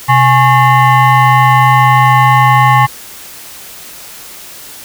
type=tone with frequency modulation; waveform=sine; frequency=128.8 Hz; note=C3; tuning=27 cents flat; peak=-4 dBFS; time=0.08-2.87 s; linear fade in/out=20 ms; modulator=964 Hz; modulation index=1.5; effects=white hiss -31 dBFS RMS until 4.84 s